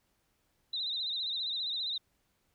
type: tone with vibrato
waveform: sine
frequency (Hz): 3844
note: B7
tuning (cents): -48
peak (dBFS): -32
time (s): 0.73-1.98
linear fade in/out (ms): 5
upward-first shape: sine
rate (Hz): 15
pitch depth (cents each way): 96
effects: pink hiss -75 dBFS RMS until 2.54 s